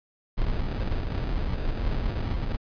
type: noise with sample-and-hold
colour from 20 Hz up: brown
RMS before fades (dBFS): -27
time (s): 0.37-2.57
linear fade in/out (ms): 20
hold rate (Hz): 1050
effects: resampled to 11025 Hz